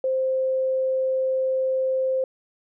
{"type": "tone", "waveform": "sine", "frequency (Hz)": 523.3, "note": "C5", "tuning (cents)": 0, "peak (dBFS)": -20, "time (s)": [0.04, 2.24], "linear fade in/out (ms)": 2, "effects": []}